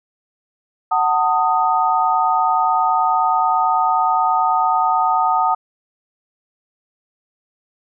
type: chord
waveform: sine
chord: D# diminished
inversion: first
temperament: just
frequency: 746.7 / 896 / 1244.5 Hz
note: F#5 / A5 / D#6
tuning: +16 / +31 / 0 cents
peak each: -18 dBFS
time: 0.91-5.55 s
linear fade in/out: 10 ms
effects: none